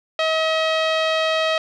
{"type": "tone with low-pass filter", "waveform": "sawtooth", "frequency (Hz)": 638, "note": "D#5", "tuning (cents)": 43, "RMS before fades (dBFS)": -20, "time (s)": [0.19, 1.58], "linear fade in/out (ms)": 2, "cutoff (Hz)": 3600, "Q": 2.1, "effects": []}